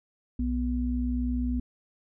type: tone pair together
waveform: sine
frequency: 61.74 / 246.8 Hz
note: B1 / B3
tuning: 0 / -1 cents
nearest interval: 2 octaves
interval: 2399 cents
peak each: -28 dBFS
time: 0.39-1.6 s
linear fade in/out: 5 ms
effects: none